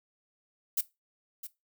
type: noise with echo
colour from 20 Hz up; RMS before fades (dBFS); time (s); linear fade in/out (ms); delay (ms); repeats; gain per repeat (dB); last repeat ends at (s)
violet; -28; 0.77-0.81; 5; 660; 1; -13; 1.47
effects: noise-tail reverb RT60 0.2 s tail -17 dB re dry